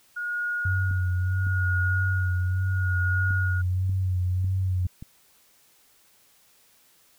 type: tone with tremolo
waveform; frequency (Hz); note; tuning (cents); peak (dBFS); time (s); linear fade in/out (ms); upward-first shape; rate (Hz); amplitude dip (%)
sine; 1439; F#6; -49; -25; 0.16-3.62; 10; sine; 0.74; 80
type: tone with vibrato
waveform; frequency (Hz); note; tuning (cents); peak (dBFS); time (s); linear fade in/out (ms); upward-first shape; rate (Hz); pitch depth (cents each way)
sine; 92.5; F#2; 0; -22; 0.65-4.87; 5; sine; 1.6; 41
type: clicks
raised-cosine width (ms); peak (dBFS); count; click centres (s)
5; -26; 7; 0.911 / 1.469 / 3.308 / 3.895 / 4.445 / 4.854 / 5.025
effects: white hiss -60 dBFS RMS until 7.18 s